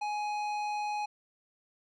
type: tone with tanh clipping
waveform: triangle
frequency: 836 Hz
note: G#5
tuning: 11 cents sharp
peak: -33 dBFS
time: 0.01-1.06 s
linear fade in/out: 10 ms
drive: 17 dB
effects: none